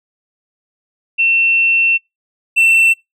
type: tone pair in turn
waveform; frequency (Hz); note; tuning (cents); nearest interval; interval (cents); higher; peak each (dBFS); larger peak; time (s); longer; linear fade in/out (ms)
sine / triangle; 2700 / 2688; E7 / E7; +41 / +33; unison; 8; first; -10 / -6; second; 1.18-1.98 / 2.56-2.94; first; 20
effects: noise-tail reverb RT60 0.2 s tail -26 dB re dry